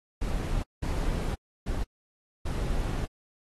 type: noise bursts at uneven times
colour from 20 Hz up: brown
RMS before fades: -29 dBFS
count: 4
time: 0.21-0.63 / 0.82-1.35 / 1.66-1.84 / 2.45-3.06 s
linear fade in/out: 10 ms
effects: AAC 32 kbps